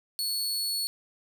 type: tone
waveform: sawtooth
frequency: 4401 Hz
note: C#8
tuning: 13 cents flat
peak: -25 dBFS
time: 0.19-0.87 s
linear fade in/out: 0 ms
effects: none